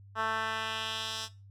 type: tone with band-pass filter sweep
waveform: 10% pulse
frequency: 221.1 Hz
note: A3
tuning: 9 cents sharp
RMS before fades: -34 dBFS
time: 0.15-1.29 s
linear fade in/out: 50 ms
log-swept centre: 1300 to 5000 Hz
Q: 1.7
effects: noise-tail reverb RT60 0.3 s tail -18 dB re dry + added 99 Hz sine -50 dBFS peak until 1.5 s